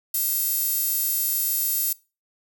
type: tone with high-pass filter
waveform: 5% pulse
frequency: 527 Hz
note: C5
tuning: 12 cents sharp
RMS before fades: -24 dBFS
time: 0.14-1.93 s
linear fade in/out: 5 ms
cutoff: 11000 Hz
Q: 8.3
effects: noise-tail reverb RT60 0.3 s tail -22 dB re dry